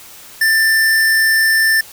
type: tone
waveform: square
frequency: 1779 Hz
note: A6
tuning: 19 cents sharp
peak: -11 dBFS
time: 0.41-1.81 s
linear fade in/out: 5 ms
effects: white hiss -38 dBFS RMS until 1.92 s